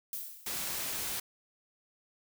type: noise with exponential decay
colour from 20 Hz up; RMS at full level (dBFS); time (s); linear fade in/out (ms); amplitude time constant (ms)
violet; -36; 0.13-0.78; 1; 140
type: noise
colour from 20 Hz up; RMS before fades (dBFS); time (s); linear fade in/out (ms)
white; -36; 0.46-1.2; 5
effects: none